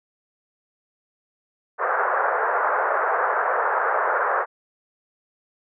white band-pass noise, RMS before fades -22 dBFS, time 1.78-4.46 s, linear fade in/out 50 ms, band 440 to 1600 Hz, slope 48 dB/octave, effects none

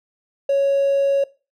triangle tone with hard clipping, 554.4 Hz, C#5, in tune, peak -15 dBFS, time 0.49-1.24 s, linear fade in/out 5 ms, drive 4 dB, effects noise-tail reverb RT60 0.3 s tail -19 dB re dry

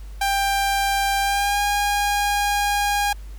sawtooth tone with pitch glide, 792 to 815.7 Hz, G5 to G#5, +18 to -31 cents, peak -15 dBFS, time 0.21-3.13 s, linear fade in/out 5 ms, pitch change +51 cents, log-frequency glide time 1.21-1.62 s, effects added 50 Hz sine -33 dBFS peak until 3.38 s + pink hiss -52 dBFS RMS until 3.38 s

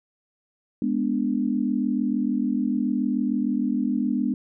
sine chord, G# diminished, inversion none, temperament equal, 207.7 / 246.9 / 293.7 Hz, G#3 / B3 / D4, 0 / 0 / 0 cents, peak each -26 / -24 / -27 dBFS, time 0.82-4.34 s, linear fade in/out 2 ms, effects none

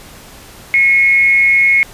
sine tone with frequency modulation, 2177 Hz, C#7, 32 cents flat, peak -7 dBFS, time 0.74-1.83 s, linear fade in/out 0 ms, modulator 249 Hz, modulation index 0.27, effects pink hiss -37 dBFS RMS until 1.93 s + resampled to 32000 Hz

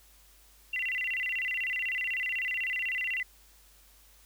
sine tone with vibrato, 2349 Hz, D7, in tune, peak -29 dBFS, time 0.73-3.23 s, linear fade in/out 5 ms, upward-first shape square, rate 16 Hz, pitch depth 270 cents each way, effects added 50 Hz sine -60 dBFS peak until 4.25 s + white hiss -60 dBFS RMS until 4.25 s

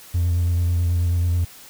triangle tone with vibrato, 86.5 Hz, F2, 16 cents flat, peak -14 dBFS, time 0.14-1.45 s, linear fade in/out 10 ms, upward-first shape sine, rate 9.2 Hz, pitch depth 27 cents each way, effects tanh soft clip ceiling -12 dBFS + white hiss -44 dBFS RMS until 1.69 s

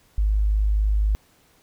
sine tone, 51.91 Hz, G#1, in tune, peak -17 dBFS, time 0.18-1.15 s, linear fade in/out 0 ms, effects pink hiss -59 dBFS RMS until 1.62 s

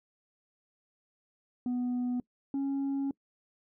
sine tone pair in turn, 246.9 / 275.5 Hz, B3 / C#4, 0 / -11 cents, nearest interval major second, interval 189 cents, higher second, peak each -26 dBFS, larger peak neither, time 1.66-2.2 / 2.54-3.11 s, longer second, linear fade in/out 2 ms, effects noise-tail reverb RT60 0.1 s tail -24 dB re dry + tanh soft clip ceiling -28 dBFS

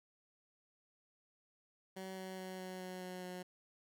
15% pulse tone with pitch steps, 189.2 / 187.89 / 186.6 / 185.31 / 184.03 / 182.76 / 181.49 Hz, F#3 / F#3 / F#3 / F#3 / F#3 / F#3 / F#3, +39 / +27 / +15 / +3 / -9 / -21 / -33 cents, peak -38 dBFS, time 1.96-3.43 s, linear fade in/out 10 ms, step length 210 ms, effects none

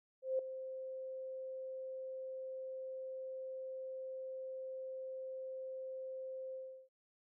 sine tone with ADSR envelope, 523.3 Hz, C5, in tune, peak -30 dBFS, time 0.22-6.89 s, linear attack 170 ms, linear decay 3 ms, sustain -12 dB, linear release 350 ms, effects none

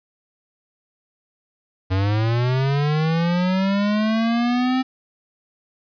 square linear sweep, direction up, 92.2 to 261.6 Hz, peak -18 dBFS, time 1.9-4.83 s, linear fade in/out 20 ms, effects resampled to 11025 Hz + 8-bit

